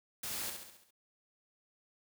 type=noise with echo; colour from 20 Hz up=white; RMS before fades=-40 dBFS; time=0.23-0.5 s; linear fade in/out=5 ms; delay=68 ms; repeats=6; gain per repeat=-5 dB; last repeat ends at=0.908 s; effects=none